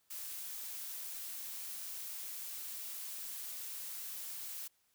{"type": "noise", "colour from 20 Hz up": "blue", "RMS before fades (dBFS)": -44, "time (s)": [0.1, 4.68], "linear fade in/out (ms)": 10, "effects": ["white hiss -75 dBFS RMS until 4.94 s"]}